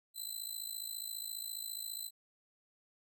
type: tone with amplitude modulation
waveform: 10% pulse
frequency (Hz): 4029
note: B7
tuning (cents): +34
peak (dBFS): -30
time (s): 0.14-2.11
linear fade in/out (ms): 50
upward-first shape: sine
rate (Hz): 54.7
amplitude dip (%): 80
effects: none